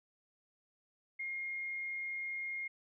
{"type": "tone", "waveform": "sine", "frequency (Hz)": 2135, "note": "C7", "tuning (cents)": 34, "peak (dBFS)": -37, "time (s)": [1.19, 2.68], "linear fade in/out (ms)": 10, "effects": []}